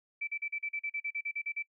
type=tone bursts; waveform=sine; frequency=2321 Hz; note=D7; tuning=21 cents flat; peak=-32 dBFS; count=14; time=0.21-1.627 s; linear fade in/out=10 ms; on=65 ms; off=39 ms; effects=noise-tail reverb RT60 0.1 s tail -24 dB re dry